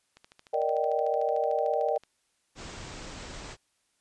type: click train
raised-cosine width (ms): 0.2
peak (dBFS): -33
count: 26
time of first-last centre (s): 0.17-2.036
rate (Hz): 13.4
type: chord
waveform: sine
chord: Eb major seventh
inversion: second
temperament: just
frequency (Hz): 466.7 / 583.4 / 622.3 / 777.8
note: Bb4 / D5 / Eb5 / G5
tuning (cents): +2 / -12 / 0 / -14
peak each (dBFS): -30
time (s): 0.53-1.98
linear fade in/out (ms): 10
type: low-pass noise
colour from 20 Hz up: pink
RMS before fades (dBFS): -42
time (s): 2.55-3.57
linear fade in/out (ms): 50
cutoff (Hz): 8200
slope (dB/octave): 96
effects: white hiss -73 dBFS RMS until 4 s + resampled to 24000 Hz